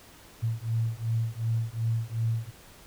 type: beating tone pair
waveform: sine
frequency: 112.5 / 115.2 Hz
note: A2 / A#2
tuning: +39 / -20 cents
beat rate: 2.7 Hz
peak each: -29 / -29 dBFS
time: 0.42-2.51 s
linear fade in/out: 20 ms
effects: pink hiss -52 dBFS RMS until 2.86 s